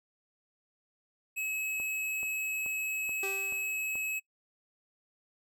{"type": "tone", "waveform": "square", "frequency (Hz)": 2572, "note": "E7", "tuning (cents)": -43, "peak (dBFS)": -33, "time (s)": [1.36, 4.2], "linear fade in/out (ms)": 20}
{"type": "click train", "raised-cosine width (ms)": 1, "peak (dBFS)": -34, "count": 6, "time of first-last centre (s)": [1.8, 3.955], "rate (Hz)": 2.32}
{"type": "tone with exponential decay", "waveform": "sawtooth", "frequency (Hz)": 390, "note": "G4", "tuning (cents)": -9, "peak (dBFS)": -31, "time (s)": [3.23, 3.92], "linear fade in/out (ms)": 2, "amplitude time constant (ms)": 150}
{"effects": ["noise-tail reverb RT60 0.1 s tail -23 dB re dry"]}